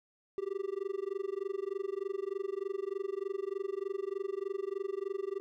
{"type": "tone with amplitude modulation", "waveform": "triangle", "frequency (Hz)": 392, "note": "G4", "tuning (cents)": 0, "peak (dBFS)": -28, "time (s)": [0.38, 5.4], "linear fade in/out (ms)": 0, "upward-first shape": "sine", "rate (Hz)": 23.3, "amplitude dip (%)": 100, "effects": []}